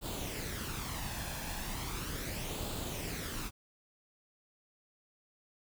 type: noise with flanger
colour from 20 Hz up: pink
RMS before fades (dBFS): -39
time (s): 0.01-3.51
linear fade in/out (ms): 50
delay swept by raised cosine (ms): 0.25 to 1.2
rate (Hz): 0.37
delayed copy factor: +0.5
effects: none